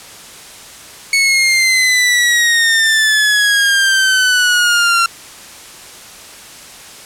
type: exponential sweep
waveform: sawtooth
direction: down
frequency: 2217 to 1365 Hz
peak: -6 dBFS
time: 1.13-5.06 s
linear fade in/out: 2 ms
effects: white hiss -35 dBFS RMS until 7.05 s + low-pass 10000 Hz 12 dB/octave